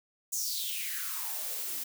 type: noise with high-pass filter sweep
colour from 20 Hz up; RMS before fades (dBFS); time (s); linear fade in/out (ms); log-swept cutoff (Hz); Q
blue; -35; 0.32-1.84; 10; 7000 to 240; 5.4
effects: none